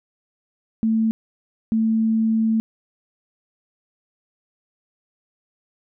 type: tone bursts at uneven times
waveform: sine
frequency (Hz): 222.5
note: A3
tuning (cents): +20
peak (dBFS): -16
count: 2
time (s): 0.83-1.11 / 1.72-2.6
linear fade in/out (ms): 0
effects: none